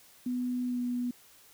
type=tone with pitch glide; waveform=sine; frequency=248.3 to 245 Hz; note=B3 to B3; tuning=+9 to -14 cents; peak=-29 dBFS; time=0.26-1.11 s; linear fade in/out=5 ms; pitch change=-23 cents; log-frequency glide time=0.66-0.8 s; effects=white hiss -58 dBFS RMS until 1.53 s